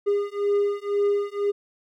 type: beating tone pair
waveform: triangle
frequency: 405.6 / 407.6 Hz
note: G#4 / G#4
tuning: -41 / -32 cents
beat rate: 2 Hz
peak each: -22 / -22 dBFS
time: 0.06-1.52 s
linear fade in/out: 20 ms
effects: none